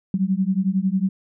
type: beating tone pair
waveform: sine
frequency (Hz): 185 / 196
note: F#3 / G3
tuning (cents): 0 / 0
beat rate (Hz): 11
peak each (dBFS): -21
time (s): 0.14-1.09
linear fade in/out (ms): 2
effects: none